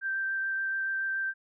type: tone with vibrato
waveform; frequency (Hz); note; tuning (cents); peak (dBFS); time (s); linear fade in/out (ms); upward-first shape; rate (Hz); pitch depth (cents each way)
sine; 1568; G6; 0; -28; 0.01-1.34; 50; triangle; 7; 11
effects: none